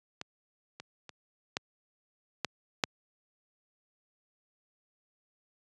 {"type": "clicks", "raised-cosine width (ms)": 0.2, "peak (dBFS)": [-20, -25, -27, -13, -12, -7], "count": 6, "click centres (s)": [0.214, 0.8, 1.093, 1.569, 2.447, 2.838], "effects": ["high-pass 100 Hz 12 dB/octave", "resampled to 22050 Hz"]}